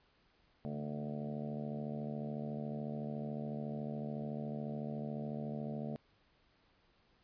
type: harmonic tone with a mistuned harmonic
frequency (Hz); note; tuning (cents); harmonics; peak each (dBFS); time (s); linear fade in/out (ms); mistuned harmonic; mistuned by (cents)
73.9; D2; +11; 2 / 3 / 4 / 5 / 6 / 7 / 8 / 9 / 10; -43 / -41 / -53 / -55 / -49 / -56 / -49 / -51 / -56; 0.65-5.96; 0; 2; -48
effects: pink hiss -71 dBFS RMS until 7.23 s + resampled to 11025 Hz